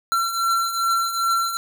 square beating tone pair, 1355 / 1357.5 Hz, E6 / F6, +47 / -50 cents, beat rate 2.5 Hz, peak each -27 / -21 dBFS, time 0.12-1.57 s, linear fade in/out 0 ms, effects none

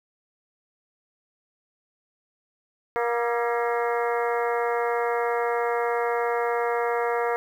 harmonic tone with a mistuned harmonic, 236.9 Hz, A#3, 28 cents sharp, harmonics 2 / 3 / 4 / 5 / 6 / 7 / 8 / 9, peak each -25 / -29 / -31 / -33 / -35 / -36 / -37 / -38 dBFS, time 2.96-7.36 s, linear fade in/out 0 ms, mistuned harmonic 6, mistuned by -67 cents, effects 9-bit

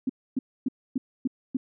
sine tone bursts, 259 Hz, C4, 17 cents flat, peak -22 dBFS, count 6, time 0.07-1.57 s, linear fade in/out 5 ms, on 25 ms, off 270 ms, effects none

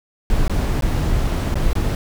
brown noise with dropouts, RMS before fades -18 dBFS, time 0.3-1.95 s, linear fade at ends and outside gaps 1 ms, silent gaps 0.48-0.496 / 0.81-0.822 / 1.543-1.555 / 1.732-1.753 s, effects none

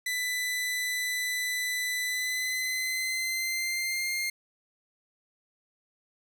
sawtooth tone with pitch glide, 1995 to 2114 Hz, B6 to C7, +17 to +17 cents, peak -25 dBFS, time 0.06-4.3 s, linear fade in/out 5 ms, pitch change +100 cents, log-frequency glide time 2.05-4.11 s, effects none

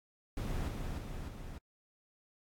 brown noise with echo, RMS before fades -36 dBFS, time 0.37-0.68 s, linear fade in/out 2 ms, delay 300 ms, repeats 3, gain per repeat -3 dB, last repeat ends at 1.58 s, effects AAC 64 kbps

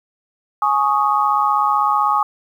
sine chord, Ab suspended fourth, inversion none, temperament equal with one note detuned, 837.4 / 1108.7 / 1244.5 Hz, Ab5 / Db6 / Eb6, +14 / 0 / 0 cents, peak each -18 dBFS, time 0.62-2.23 s, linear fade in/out 2 ms, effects 8-bit

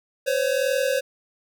square tone pair together, 512.7 / 554.4 Hz, C5 / C#5, -35 / 0 cents, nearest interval minor second, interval 135 cents, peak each -24 dBFS, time 0.26-1.01 s, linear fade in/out 20 ms, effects none

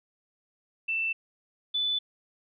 sine tone pair in turn, 2666 / 3490 Hz, E7 / A7, +19 / -15 cents, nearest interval perfect fourth, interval 466 cents, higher second, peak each -26 / -25 dBFS, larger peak second, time 0.88-1.13 / 1.74-1.99 s, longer neither, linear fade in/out 10 ms, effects none

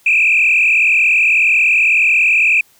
sine tone with frequency modulation, 2499 Hz, D#7, 7 cents sharp, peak -8 dBFS, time 0.06-2.61 s, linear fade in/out 5 ms, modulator 41.8 Hz, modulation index 3.4, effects tanh soft clip ceiling -4 dBFS + white hiss -52 dBFS RMS until 2.79 s

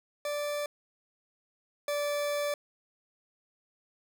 40% pulse tone pair in turn, 586 / 582 Hz, D5 / D5, -4 / -16 cents, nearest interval unison, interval 12 cents, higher first, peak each -30 / -28 dBFS, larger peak second, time 0.25-0.66 / 1.88-2.54 s, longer second, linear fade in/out 2 ms, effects none

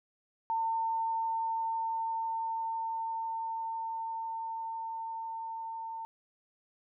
sine tone with level ramp, 903 Hz, A5, 45 cents sharp, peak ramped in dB -28 to -37 dBFS, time 0.5-6.05 s, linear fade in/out 0 ms, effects none

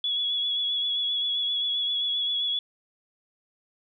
sine tone with vibrato, 3381 Hz, G#7, 30 cents sharp, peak -24 dBFS, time 0.04-2.59 s, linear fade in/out 2 ms, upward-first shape sine, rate 7.6 Hz, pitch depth 26 cents each way, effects none

